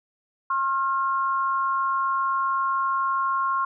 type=tone pair together; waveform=sine; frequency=1073.7 / 1386 Hz; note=C6 / F6; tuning=+44 / -14 cents; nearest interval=major third; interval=442 cents; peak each=-22 / -28 dBFS; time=0.5-3.65 s; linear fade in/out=5 ms; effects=none